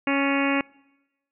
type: harmonic tone with a mistuned harmonic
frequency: 277.2 Hz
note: C#4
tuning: in tune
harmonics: 1 / 2 / 3 / 4 / 5 / 6 / 7 / 8 / 9 / 10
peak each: -23 / -29 / -32 / -31 / -34 / -33 / -34 / -30 / -32 / -33 dBFS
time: 0.07-0.61 s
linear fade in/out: 2 ms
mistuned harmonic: 6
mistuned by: +37 cents
effects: noise-tail reverb RT60 1.0 s tail -25 dB re dry